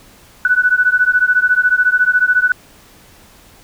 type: beating tone pair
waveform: sine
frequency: 1480 / 1494 Hz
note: F#6 / F#6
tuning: 0 / +16 cents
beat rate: 14 Hz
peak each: -13 dBFS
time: 0.45-2.52 s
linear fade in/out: 2 ms
effects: pink hiss -45 dBFS RMS until 3.63 s